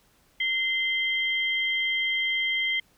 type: tone pair together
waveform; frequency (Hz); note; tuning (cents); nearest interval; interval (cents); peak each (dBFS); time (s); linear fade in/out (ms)
sine; 2067 / 3171; C7 / G7; -22 / +19; perfect fifth; 741; -25 / -28; 0.4-2.8; 5
effects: pink hiss -63 dBFS RMS until 2.97 s